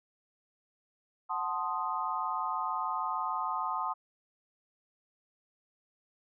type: chord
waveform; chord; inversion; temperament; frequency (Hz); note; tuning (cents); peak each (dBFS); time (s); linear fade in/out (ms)
sine; F# diminished seventh; none; equal; 740 / 880 / 1046.5 / 1244.5; F#5 / A5 / C6 / Eb6; 0 / 0 / 0 / 0; -39 / -36 / -35 / -35; 1.29-3.94; 20
effects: none